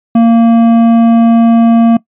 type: tone with hard clipping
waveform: triangle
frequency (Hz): 230.5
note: A#3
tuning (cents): -19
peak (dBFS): -5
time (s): 0.15-1.97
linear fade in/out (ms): 5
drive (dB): 12
effects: noise-tail reverb RT60 0.1 s tail -20 dB re dry + resampled to 8000 Hz